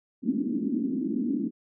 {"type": "band-pass noise", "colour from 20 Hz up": "white", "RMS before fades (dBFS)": -28, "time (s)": [0.22, 1.51], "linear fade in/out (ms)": 50, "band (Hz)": [210, 300], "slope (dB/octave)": 48, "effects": []}